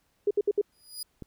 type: tone bursts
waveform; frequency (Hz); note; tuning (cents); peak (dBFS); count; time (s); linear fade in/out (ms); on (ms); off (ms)
sine; 410; G#4; -22; -20; 4; 0.27-0.614; 5; 38; 64
type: tone with exponential growth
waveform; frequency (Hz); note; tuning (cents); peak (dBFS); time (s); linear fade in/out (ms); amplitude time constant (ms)
20% pulse; 4922; D#8; -20; -26; 0.72-1.03; 5; 66
type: click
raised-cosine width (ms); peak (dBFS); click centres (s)
3; -26; 1.223
effects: pink hiss -71 dBFS RMS until 1.26 s